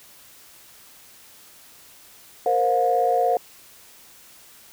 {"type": "chord", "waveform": "sine", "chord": "Bb suspended second", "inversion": "none", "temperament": "equal with one note detuned", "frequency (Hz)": [466.2, 523.3, 714.8], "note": ["Bb4", "C5", "F5"], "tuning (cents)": [0, 0, 40], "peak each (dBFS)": [-23, -23, -19], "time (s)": [2.46, 3.37], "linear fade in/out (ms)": 2, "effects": ["tanh soft clip ceiling -8 dBFS", "white hiss -49 dBFS RMS until 4.72 s"]}